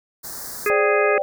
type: band-stop noise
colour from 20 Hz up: white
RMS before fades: -33 dBFS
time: 0.23-0.7 s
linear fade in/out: 20 ms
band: 1800 to 4400 Hz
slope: 48 dB/octave
type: harmonic tone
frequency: 415.3 Hz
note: G#4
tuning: in tune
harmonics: 1 / 3 / 4 / 5 / 6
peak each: -19 / -24 / -25 / -26 / -27 dBFS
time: 0.66-1.18 s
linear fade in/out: 2 ms
type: chord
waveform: sine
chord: C suspended second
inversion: none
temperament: equal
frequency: 523.3 / 587.3 / 784 Hz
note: C5 / D5 / G5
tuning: 0 / 0 / 0 cents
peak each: -27 / -21 / -27 dBFS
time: 0.7-1.22 s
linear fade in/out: 0 ms
effects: none